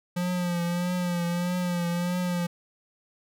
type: tone with vibrato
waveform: square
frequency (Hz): 176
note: F3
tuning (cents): +14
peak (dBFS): -26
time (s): 0.16-2.47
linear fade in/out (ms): 10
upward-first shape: triangle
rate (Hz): 1.6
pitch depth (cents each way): 48
effects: none